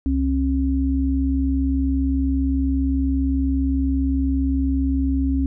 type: tone pair together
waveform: sine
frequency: 67.5 / 270 Hz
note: C#2 / C#4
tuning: -45 / -45 cents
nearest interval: 2 octaves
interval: 2400 cents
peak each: -20 dBFS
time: 0.06-5.46 s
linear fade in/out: 0 ms
effects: none